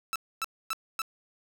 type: tone bursts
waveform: sawtooth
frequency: 1318.5 Hz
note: E6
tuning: in tune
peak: -25 dBFS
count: 4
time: 0.13-1.018 s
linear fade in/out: 0 ms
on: 27 ms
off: 260 ms
effects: none